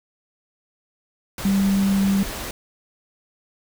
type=tone in noise; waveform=sine; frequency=196 Hz; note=G3; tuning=in tune; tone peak=-16 dBFS; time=1.45-2.23 s; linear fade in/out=2 ms; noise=pink; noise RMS=-31 dBFS; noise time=1.38-2.51 s; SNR=+12 dB; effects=none